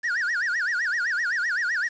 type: tone with vibrato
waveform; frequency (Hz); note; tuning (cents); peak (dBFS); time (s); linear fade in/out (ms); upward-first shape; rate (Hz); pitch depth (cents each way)
triangle; 1648; G#6; -14; -21; 0.03-1.89; 20; sine; 7.8; 270
effects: resampled to 16000 Hz + 8-bit